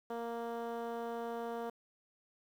10% pulse tone with band-pass filter, 233.1 Hz, A#3, in tune, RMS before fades -40 dBFS, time 0.1-1.7 s, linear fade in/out 5 ms, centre 470 Hz, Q 1.1, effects 10-bit

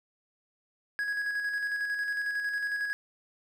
triangle tone with tremolo, 1661.2 Hz, G#6, in tune, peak -26 dBFS, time 0.99-2.93 s, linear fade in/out 0 ms, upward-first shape square, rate 11 Hz, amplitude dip 35%, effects none

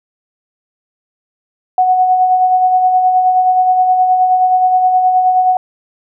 sine tone with tremolo, 739 Hz, F#5, 2 cents flat, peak -6 dBFS, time 1.78-5.57 s, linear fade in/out 2 ms, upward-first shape sine, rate 9.5 Hz, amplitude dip 40%, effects none

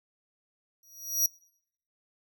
sawtooth tone with exponential growth, 5760 Hz, F#8, 47 cents flat, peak -17 dBFS, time 0.83-1.26 s, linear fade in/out 2 ms, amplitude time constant 93 ms, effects noise-tail reverb RT60 0.7 s tail -25 dB re dry

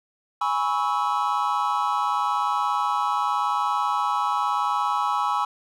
triangle chord, C# minor seventh, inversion second, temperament equal with one note detuned, 830.6 / 987.8 / 1108.7 / 1302.6 Hz, G#5 / B5 / C#6 / E6, 0 / 0 / 0 / -21 cents, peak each -25 dBFS, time 0.41-5.45 s, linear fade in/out 5 ms, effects none

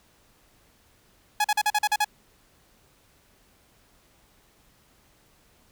sawtooth tone bursts, 840 Hz, G#5, 19 cents sharp, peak -16 dBFS, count 8, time 1.4-2.046 s, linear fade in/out 5 ms, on 44 ms, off 42 ms, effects pink hiss -61 dBFS RMS until 5.71 s

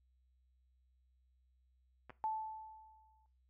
clicks, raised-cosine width 0.5 ms, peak -36 dBFS, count 2, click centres 2.096 / 2.104 s
sine tone with exponential decay, 874 Hz, A5, 12 cents flat, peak -33 dBFS, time 2.24-3.26 s, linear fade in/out 0 ms, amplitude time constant 220 ms
effects noise-tail reverb RT60 0.3 s tail -17 dB re dry + added 63 Hz sine -70 dBFS peak until 3.49 s

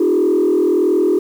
sine tone with frequency modulation, 360.2 Hz, F#4, 46 cents flat, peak -10 dBFS, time 0-1.19 s, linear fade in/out 5 ms, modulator 41.5 Hz, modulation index 1.3, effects tanh soft clip ceiling -8 dBFS + 7-bit

